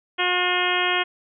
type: harmonic tone with a mistuned harmonic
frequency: 360 Hz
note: F#4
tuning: 47 cents flat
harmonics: 1 / 2 / 3 / 4 / 5 / 6 / 7 / 8 / 9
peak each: -28 / -28 / -28 / -28 / -28 / -28 / -28 / -28 / -28 dBFS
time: 0.18-1.04 s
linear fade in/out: 20 ms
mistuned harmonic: 6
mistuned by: -29 cents
effects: none